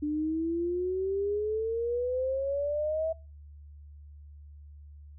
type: exponential sweep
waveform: sine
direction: up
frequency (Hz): 294.4 to 652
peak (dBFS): -27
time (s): 0.02-3.13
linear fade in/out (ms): 10
effects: noise-tail reverb RT60 0.3 s tail -22 dB re dry + added 73 Hz sine -46 dBFS peak until 5.18 s